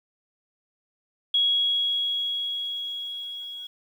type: tone with level ramp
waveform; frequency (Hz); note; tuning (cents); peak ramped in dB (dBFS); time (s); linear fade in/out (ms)
sine; 3322; G#7; 0; -18 to -35; 1.34-3.67; 5
effects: 9-bit